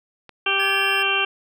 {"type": "clicks", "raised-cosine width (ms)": 0.3, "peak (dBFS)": -25, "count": 3, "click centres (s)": [0.293, 0.652, 0.697]}
{"type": "harmonic tone", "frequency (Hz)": 392, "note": "G4", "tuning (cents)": 0, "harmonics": [1, 2, 3, 4, 6, 7, 8], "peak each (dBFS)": [-29, -30, -27, -26, -27, -22, -25], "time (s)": [0.46, 1.25], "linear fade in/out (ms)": 5}
{"type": "tone", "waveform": "square", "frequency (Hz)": 1700, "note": "G#6", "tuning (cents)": 40, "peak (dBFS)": -29, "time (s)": [0.59, 1.03], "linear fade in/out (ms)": 10}
{"effects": []}